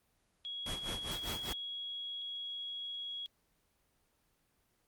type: tone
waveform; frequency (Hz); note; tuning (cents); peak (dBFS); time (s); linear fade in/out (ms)
sine; 3322; G#7; 0; -39; 0.45-3.26; 0
type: noise with tremolo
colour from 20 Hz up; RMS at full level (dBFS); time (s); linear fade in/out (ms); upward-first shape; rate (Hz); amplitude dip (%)
pink; -39; 0.66-1.53; 5; sine; 5; 85
effects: pink hiss -75 dBFS RMS until 4.87 s + Opus 24 kbps